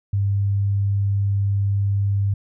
sine tone, 99.8 Hz, G2, 32 cents sharp, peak -17 dBFS, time 0.13-2.34 s, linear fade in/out 5 ms, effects none

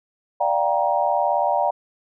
sine chord, G minor seventh, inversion second, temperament just, 588 / 705.6 / 784 / 940.8 Hz, D5 / F5 / G5 / Bb5, +2 / +18 / 0 / +16 cents, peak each -23 dBFS, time 0.4-1.71 s, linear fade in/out 10 ms, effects none

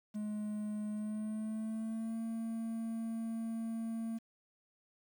triangle tone with pitch glide, 211.1 to 226.3 Hz, G#3 to A3, +29 to +49 cents, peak -34 dBFS, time 0.14-4.19 s, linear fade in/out 20 ms, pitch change +120 cents, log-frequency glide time 0.9-2.2 s, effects 10-bit

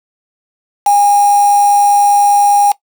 sine tone with quantisation, 815 Hz, G#5, 33 cents flat, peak -6 dBFS, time 0.86-2.72 s, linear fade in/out 5 ms, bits 3, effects noise-tail reverb RT60 0.1 s tail -18 dB re dry

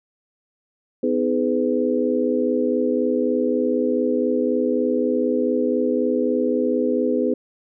harmonic tone with a mistuned harmonic, 84 Hz, E2, 33 cents sharp, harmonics 3 / 4 / 5 / 6, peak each -22 / -25 / -23 / -23 dBFS, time 1.03-7.34 s, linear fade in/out 5 ms, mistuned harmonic 4, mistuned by -110 cents, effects none

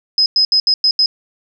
sine tone bursts at uneven times, 5070 Hz, D#8, 32 cents sharp, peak -9 dBFS, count 6, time 0.18-0.26 / 0.36-0.45 / 0.52-0.6 / 0.67-0.74 / 0.84-0.91 / 0.99-1.06 s, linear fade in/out 2 ms, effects none

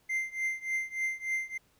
triangle tone with tremolo, 2087 Hz, C7, 5 cents flat, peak -25 dBFS, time 0.09-1.58 s, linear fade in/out 10 ms, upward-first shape triangle, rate 3.4 Hz, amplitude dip 95%, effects pink hiss -68 dBFS RMS until 1.79 s

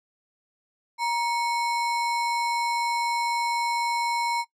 sine tone with sample-and-hold, 942 Hz, A#5, 18 cents sharp, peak -22 dBFS, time 0.98-4.45 s, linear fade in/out 50 ms, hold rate 3150 Hz, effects noise-tail reverb RT60 0.1 s tail -21 dB re dry + low-pass 7000 Hz 12 dB/octave

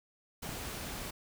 pink noise, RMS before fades -41 dBFS, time 0.42-1.11 s, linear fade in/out 10 ms
click, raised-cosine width 5 ms, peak -31 dBFS, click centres 0.492 s
effects none

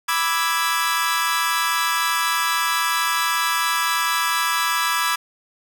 sawtooth chord, E dominant seventh, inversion second, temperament equal, 987.8 / 1174.7 / 1318.5 / 1661.2 Hz, B5 / D6 / E6 / G#6, 0 / 0 / 0 / 0 cents, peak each -21 dBFS, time 0.08-5.16 s, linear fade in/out 10 ms, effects none

